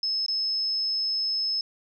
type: tone with dropouts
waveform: sine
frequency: 5200 Hz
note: E8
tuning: 24 cents flat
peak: -24 dBFS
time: 0.03-1.61 s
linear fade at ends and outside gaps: 2 ms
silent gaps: 0.263-0.282 s
effects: none